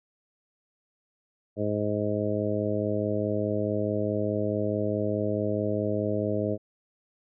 harmonic tone, 104.7 Hz, G#2, 15 cents sharp, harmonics 1 / 2 / 3 / 4 / 5 / 6, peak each -32 / -32 / -32 / -32 / -32 / -32 dBFS, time 1.56-6.58 s, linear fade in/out 50 ms, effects none

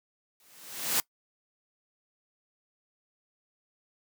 white noise with exponential growth, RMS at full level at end -24 dBFS, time 0.4-1 s, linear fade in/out 1 ms, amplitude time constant 130 ms, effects noise-tail reverb RT60 0.1 s tail -22 dB re dry + high-pass 150 Hz 12 dB/octave

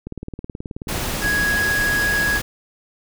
click train, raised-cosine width 3 ms, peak -17 dBFS, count 23, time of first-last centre 0.07-1.246 s, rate 18.7 Hz
pink noise, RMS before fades -25 dBFS, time 0.88-2.42 s, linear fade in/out 10 ms
triangle tone, 1661.2 Hz, G#6, in tune, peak -16 dBFS, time 1.21-2.41 s, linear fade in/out 50 ms
effects none

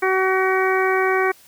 harmonic tone, 377.8 Hz, F#4, 36 cents sharp, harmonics 1 / 2 / 3 / 4 / 5 / 6, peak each -19 / -24 / -24 / -25 / -25 / -27 dBFS, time 0.02-1.32 s, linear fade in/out 10 ms, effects white hiss -50 dBFS RMS until 1.47 s

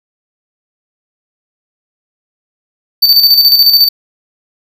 square tone with tremolo, 4569 Hz, D8, 48 cents flat, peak -3 dBFS, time 3.02-3.89 s, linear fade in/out 10 ms, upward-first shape square, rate 14 Hz, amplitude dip 50%, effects none

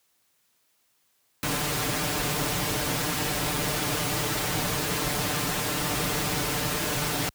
pink noise with comb filter, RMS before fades -27 dBFS, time 1.43-7.29 s, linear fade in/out 0 ms, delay 6.7 ms, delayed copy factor +0.75, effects white hiss -69 dBFS RMS until 7.34 s + high-pass 60 Hz 12 dB/octave

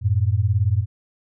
sine beating tone pair, 92.5 / 110.5 Hz, F#2 / A2, 0 / +8 cents, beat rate 18 Hz, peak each -19 dBFS, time 0.01-0.86 s, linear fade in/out 50 ms, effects none

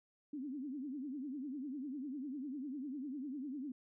sine tone with vibrato, 275.3 Hz, C#4, 12 cents flat, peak -40 dBFS, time 0.33-3.72 s, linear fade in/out 5 ms, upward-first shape triangle, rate 10 Hz, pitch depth 210 cents each way, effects none

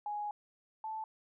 sine tone pair in turn, 832 / 876.1 Hz, G#5 / A5, +3 / -8 cents, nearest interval minor second, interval 89 cents, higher second, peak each -35 / -37 dBFS, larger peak first, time 0.06-0.31 / 0.84-1.04 s, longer first, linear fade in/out 2 ms, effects none

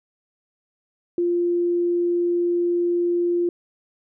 sine tone, 348.1 Hz, F4, 6 cents flat, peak -18 dBFS, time 1.18-3.49 s, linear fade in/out 2 ms, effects none

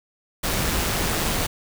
pink noise with amplitude modulation, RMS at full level -22 dBFS, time 0.43-1.47 s, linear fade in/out 10 ms, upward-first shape sine, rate 162 Hz, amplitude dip 35%, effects none

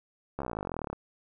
slowing click train, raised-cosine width 1 ms, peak -20 dBFS, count 27, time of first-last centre 0.39-0.93 s, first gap 14 ms, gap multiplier 1.03, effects none

